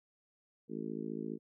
harmonic tone, 54.8 Hz, A1, 6 cents flat, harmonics 3 / 4 / 5 / 6 / 7 / 8, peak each -47 / -42 / -43 / -45 / -45 / -47 dBFS, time 0.68-1.39 s, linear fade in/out 50 ms, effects none

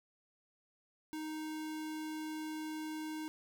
square tone, 311.1 Hz, D#4, in tune, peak -40 dBFS, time 1.13-3.28 s, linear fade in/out 0 ms, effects none

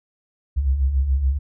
sine beating tone pair, 61.74 / 68.74 Hz, B1 / C#2, 0 / -14 cents, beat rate 7 Hz, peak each -25 / -17 dBFS, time 0.56-1.39 s, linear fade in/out 20 ms, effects none

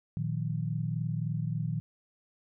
sine chord, Bb suspended fourth, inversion none, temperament equal with one note detuned, 116.54 / 155.56 / 179.21 Hz, Bb2 / Eb3 / F3, 0 / 0 / +45 cents, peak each -33 / -32 / -38 dBFS, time 0.17-1.8 s, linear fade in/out 0 ms, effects none

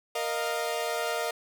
sawtooth chord, Bb suspended fourth, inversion none, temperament equal with one note detuned, 466.2 / 618.3 / 698.5 Hz, Bb4 / Eb5 / F5, 0 / -11 / 0 cents, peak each -29 dBFS, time 0.15-1.31 s, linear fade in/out 5 ms, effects none

